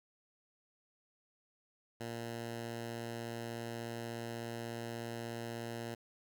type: tone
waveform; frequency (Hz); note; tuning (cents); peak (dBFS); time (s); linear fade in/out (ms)
10% pulse; 116.54; A#2; 0; -32; 2-5.95; 10
effects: none